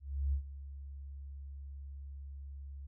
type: tone with ADSR envelope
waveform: sine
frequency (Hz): 69.4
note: C#2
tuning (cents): +3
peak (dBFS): -28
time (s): 0-2.87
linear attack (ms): 330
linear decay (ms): 91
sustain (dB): -15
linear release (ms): 10
effects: none